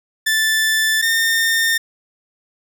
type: tone pair in turn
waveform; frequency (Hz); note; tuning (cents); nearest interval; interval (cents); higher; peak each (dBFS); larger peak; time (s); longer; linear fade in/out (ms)
sawtooth; 1760 / 1818.9; A6 / A#6; 0 / -43; minor second; 57; second; -11; neither; 0.26-1.02 / 1.02-1.78; neither; 10
effects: none